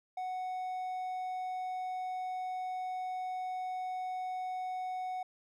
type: tone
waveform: triangle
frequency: 740 Hz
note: F#5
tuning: in tune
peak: -33 dBFS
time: 0.17-5.23 s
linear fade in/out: 5 ms
effects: none